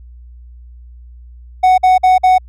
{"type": "tone bursts", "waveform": "triangle", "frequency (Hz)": 742, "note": "F#5", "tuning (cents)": 5, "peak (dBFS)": -4, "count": 4, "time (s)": [1.63, 2.383], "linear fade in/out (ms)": 10, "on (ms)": 150, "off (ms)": 51, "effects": ["added 60 Hz sine -34 dBFS peak until 2.48 s"]}